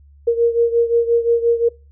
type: beating tone pair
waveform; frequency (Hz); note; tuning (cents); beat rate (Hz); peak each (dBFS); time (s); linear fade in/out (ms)
sine; 466.2 / 471.9; A#4 / A#4; 0 / +21; 5.7; -14 / -18; 0.27-1.69; 10
effects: noise-tail reverb RT60 0.3 s tail -24 dB re dry + added 71 Hz sine -44 dBFS peak until 1.91 s